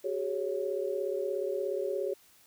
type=chord; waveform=sine; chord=F# suspended second; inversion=none; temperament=equal with one note detuned; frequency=378.4 / 415.3 / 554.4 Hz; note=F#4 / G#4 / C#5; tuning=+39 / 0 / 0 cents; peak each=-34 dBFS; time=0.04-2.14 s; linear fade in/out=10 ms; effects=white hiss -61 dBFS RMS until 2.46 s